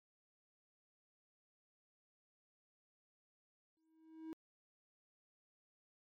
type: tone with exponential growth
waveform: triangle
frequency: 320 Hz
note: D#4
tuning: 49 cents sharp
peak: -40 dBFS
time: 3.77-4.33 s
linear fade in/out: 0 ms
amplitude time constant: 120 ms
effects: MP3 96 kbps